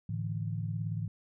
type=chord; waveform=sine; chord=A suspended fourth; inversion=none; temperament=equal with one note detuned; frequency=108.3 / 146.83 / 164.81 Hz; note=A2 / D3 / E3; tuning=-27 / 0 / 0 cents; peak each=-34 / -39 / -37 dBFS; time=0.09-1.08 s; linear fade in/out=5 ms; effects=none